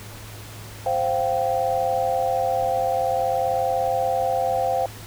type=chord; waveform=sine; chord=C suspended fourth; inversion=none; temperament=equal with one note detuned; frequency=523.3 / 698.5 / 779 Hz; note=C5 / F5 / G5; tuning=0 / 0 / -11 cents; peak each=-24 dBFS; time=0.86-4.86 s; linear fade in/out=2 ms; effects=added 106 Hz sine -39 dBFS peak until 5.06 s + pink hiss -41 dBFS RMS until 5.06 s